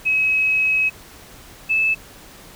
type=tone pair in turn; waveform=sine; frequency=2557 / 2615 Hz; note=D#7 / E7; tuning=+47 / -15 cents; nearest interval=unison; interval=38 cents; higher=second; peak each=-15 dBFS; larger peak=neither; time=0.05-0.9 / 1.69-1.95 s; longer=first; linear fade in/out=20 ms; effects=pink hiss -43 dBFS RMS until 2.55 s